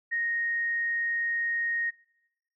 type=tone; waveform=sine; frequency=1864.7 Hz; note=A#6; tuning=in tune; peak=-26 dBFS; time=0.11-1.91 s; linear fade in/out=20 ms; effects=noise-tail reverb RT60 0.9 s tail -22 dB re dry